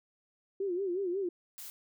sine tone with vibrato, 372.4 Hz, F#4, 11 cents sharp, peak -30 dBFS, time 0.6-1.29 s, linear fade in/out 5 ms, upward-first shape sine, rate 5.5 Hz, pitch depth 130 cents each way
blue noise, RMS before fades -45 dBFS, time 1.58-1.7 s, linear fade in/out 0 ms
effects none

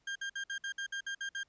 35% pulse tone bursts, 1600 Hz, G6, 35 cents sharp, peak -34 dBFS, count 10, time 0.07-1.433 s, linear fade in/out 5 ms, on 85 ms, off 57 ms, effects pink hiss -75 dBFS RMS until 1.48 s + resampled to 16000 Hz

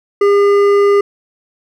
sine tone with hard clipping, 404 Hz, G#4, 48 cents flat, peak -9 dBFS, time 0.21-1.01 s, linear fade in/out 5 ms, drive 9 dB, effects none

